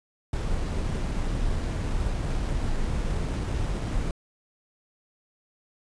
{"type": "noise with sample-and-hold", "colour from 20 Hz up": "brown", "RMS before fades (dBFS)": -27, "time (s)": [0.33, 4.11], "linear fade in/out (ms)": 2, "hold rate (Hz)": 8820, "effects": ["resampled to 22050 Hz"]}